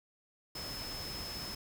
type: tone in noise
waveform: sine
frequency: 5200 Hz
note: E8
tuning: 24 cents flat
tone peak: -42 dBFS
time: 0.55-1.55 s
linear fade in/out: 5 ms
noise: pink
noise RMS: -44 dBFS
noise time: 0.55-1.55 s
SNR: -1 dB
effects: none